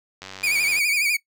click train, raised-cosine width 0.2 ms, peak -19 dBFS, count 55, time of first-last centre 0.22-0.786 s, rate 95.4 Hz
40% pulse tone with vibrato, 2349 Hz, D7, in tune, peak -18 dBFS, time 0.43-1.17 s, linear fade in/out 10 ms, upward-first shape sine, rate 12 Hz, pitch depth 93 cents each way
effects noise-tail reverb RT60 0.1 s tail -19 dB re dry

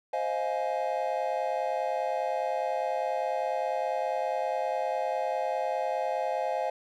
triangle chord, F minor seventh, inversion second, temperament just, 523.8 / 628.6 / 698.5 / 838.1 Hz, C5 / Eb5 / F5 / Ab5, +2 / +18 / 0 / +16 cents, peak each -31 dBFS, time 0.13-6.7 s, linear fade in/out 5 ms, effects none

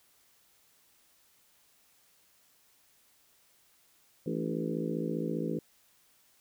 harmonic tone with a mistuned harmonic, 55 Hz, A1, in tune, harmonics 3 / 4 / 5 / 6 / 7 / 8 / 9, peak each -36 / -37 / -38 / -39 / -39 / -40 / -41 dBFS, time 4.26-5.59 s, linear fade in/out 5 ms, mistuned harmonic 5, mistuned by +60 cents, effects white hiss -66 dBFS RMS until 6.4 s

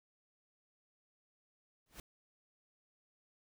pink noise with exponential growth, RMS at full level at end -45 dBFS, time 1.86-2 s, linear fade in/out 2 ms, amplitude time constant 29 ms, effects none

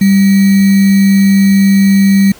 sine tone with sample-and-hold, 196 Hz, G3, in tune, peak -4 dBFS, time 0.01-2.32 s, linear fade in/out 5 ms, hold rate 2100 Hz, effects pink hiss -38 dBFS RMS until 2.39 s

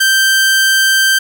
sawtooth tone, 1565 Hz, G6, 3 cents flat, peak -5 dBFS, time 0-1.19 s, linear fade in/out 10 ms, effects none

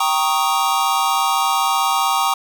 square chord, Eb dominant seventh, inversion first, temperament equal, 784 / 932.3 / 1108.7 / 1244.5 Hz, G5 / Bb5 / Db6 / Eb6, 0 / 0 / 0 / 0 cents, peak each -22 dBFS, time 0-2.34 s, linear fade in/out 5 ms, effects none

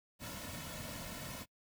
pink noise with comb filter, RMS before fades -45 dBFS, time 0.19-1.46 s, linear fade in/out 50 ms, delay 2.5 ms, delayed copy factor -0.7, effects noise-tail reverb RT60 0.1 s tail -25 dB re dry

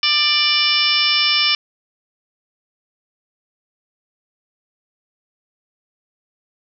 harmonic tone with a mistuned harmonic, 590 Hz, D5, 8 cents sharp, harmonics 2 / 3 / 4 / 5 / 6 / 7 / 8 / 9, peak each -26 / -29 / -20 / -19 / -22 / -29 / -24 / -19 dBFS, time 0.03-1.55 s, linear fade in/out 2 ms, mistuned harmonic 2, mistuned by +22 cents, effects none

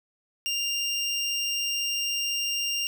25% pulse tone, 2794 Hz, F7, in tune, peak -22 dBFS, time 0.46-2.87 s, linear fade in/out 0 ms, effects none

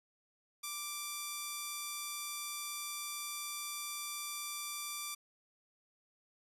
5% pulse tone, 1174.7 Hz, D6, in tune, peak -27 dBFS, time 0.63-5.15 s, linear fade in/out 10 ms, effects resampled to 32000 Hz

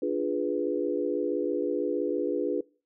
sine chord, D diminished seventh, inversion none, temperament equal, 293.7 / 349.2 / 415.3 / 493.9 Hz, D4 / F4 / Ab4 / Cb5, 0 / 0 / 0 / 0 cents, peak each -31 dBFS, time 0.02-2.61 s, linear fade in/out 5 ms, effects noise-tail reverb RT60 0.4 s tail -24 dB re dry

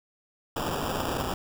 white noise with sample-and-hold, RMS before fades -30 dBFS, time 0.56-1.34 s, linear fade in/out 2 ms, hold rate 2100 Hz, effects none

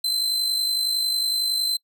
40% pulse tone with amplitude modulation, 4074 Hz, C8, 47 cents flat, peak -18 dBFS, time 0.04-1.77 s, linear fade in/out 5 ms, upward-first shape sine, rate 50.9 Hz, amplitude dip 45%, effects noise-tail reverb RT60 0.1 s tail -26 dB re dry

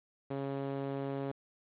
sawtooth tone with band-pass filter, 137.8 Hz, C#3, 10 cents flat, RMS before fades -37 dBFS, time 0.3-1.32 s, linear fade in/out 10 ms, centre 440 Hz, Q 1.1, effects resampled to 8000 Hz + 9-bit

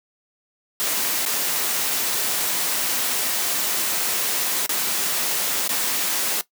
white noise with dropouts, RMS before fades -23 dBFS, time 0.8-6.41 s, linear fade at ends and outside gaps 0 ms, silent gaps 1.252-1.261 / 4.662-4.693 / 5.677-5.692 s, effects noise-tail reverb RT60 0.1 s tail -17 dB re dry + high-pass 200 Hz 12 dB/octave

